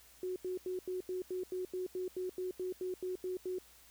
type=tone bursts; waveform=sine; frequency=367.6 Hz; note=F#4; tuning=11 cents flat; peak=-35 dBFS; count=16; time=0.23-3.585 s; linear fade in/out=2 ms; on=130 ms; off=85 ms; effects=added 60 Hz sine -69 dBFS peak until 3.9 s + white hiss -61 dBFS RMS until 3.9 s